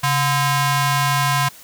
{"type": "ring-modulated tone", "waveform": "sawtooth", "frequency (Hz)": 581, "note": "D5", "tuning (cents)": -19, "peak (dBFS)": -9, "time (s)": [0.03, 1.49], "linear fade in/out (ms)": 10, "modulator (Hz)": 444, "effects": ["white hiss -43 dBFS RMS until 1.63 s"]}